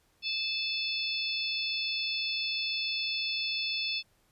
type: harmonic tone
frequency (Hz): 873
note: A5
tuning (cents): -14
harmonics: 3 / 4 / 5 / 6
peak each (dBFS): -34 / -35 / -36 / -37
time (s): 0.22-4.03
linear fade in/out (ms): 50
effects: pink hiss -69 dBFS RMS until 4.31 s + resampled to 32000 Hz